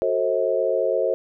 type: chord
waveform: sine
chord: F# diminished seventh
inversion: none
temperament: just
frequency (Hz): 370 / 444 / 532.8 / 639.4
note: F#4 / A4 / C5 / Eb5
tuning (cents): 0 / +16 / +31 / +47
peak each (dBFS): -27 / -25 / -22 / -25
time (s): 0.02-1.14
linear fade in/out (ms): 0
effects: none